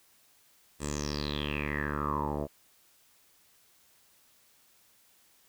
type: tone with low-pass filter sweep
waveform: 10% pulse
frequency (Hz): 73.42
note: D2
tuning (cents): 0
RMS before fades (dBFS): -33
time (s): 0.79-2.48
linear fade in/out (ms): 50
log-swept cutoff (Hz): 8600 to 630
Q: 8.2
effects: white hiss -64 dBFS RMS until 5.48 s